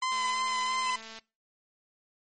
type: tone with vibrato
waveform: sawtooth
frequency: 1024 Hz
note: C6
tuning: 38 cents flat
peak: -24 dBFS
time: 0.02-0.96 s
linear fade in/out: 5 ms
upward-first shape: sine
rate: 3 Hz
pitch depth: 19 cents each way
type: click train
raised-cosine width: 0.2 ms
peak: -28 dBFS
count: 239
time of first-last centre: 0.12-1.187 s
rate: 223 Hz
type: tone with exponential growth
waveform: sine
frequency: 2637 Hz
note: E7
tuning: in tune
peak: -33 dBFS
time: 0.78-0.9 s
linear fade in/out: 2 ms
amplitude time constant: 25 ms
effects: noise-tail reverb RT60 0.3 s tail -23 dB re dry + MP3 32 kbps